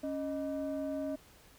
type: tone pair together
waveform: sine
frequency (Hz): 277.2 / 620.1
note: C#4 / D#5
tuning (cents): 0 / -6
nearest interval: octave + major second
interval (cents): 1394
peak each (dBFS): -34 / -35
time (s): 0.03-1.16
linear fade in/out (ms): 10
effects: tanh soft clip ceiling -30 dBFS + pink hiss -60 dBFS RMS until 1.58 s